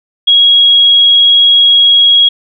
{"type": "tone", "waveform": "sine", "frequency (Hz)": 3307, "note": "G#7", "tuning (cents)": -8, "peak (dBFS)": -3, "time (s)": [0.27, 2.29], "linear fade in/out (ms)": 10, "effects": []}